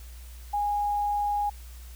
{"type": "tone", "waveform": "sine", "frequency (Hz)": 823, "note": "G#5", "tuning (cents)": -16, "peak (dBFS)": -24, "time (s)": [0.53, 1.5], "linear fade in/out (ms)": 10, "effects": ["added 60 Hz sine -41 dBFS peak until 1.95 s", "white hiss -53 dBFS RMS until 1.95 s"]}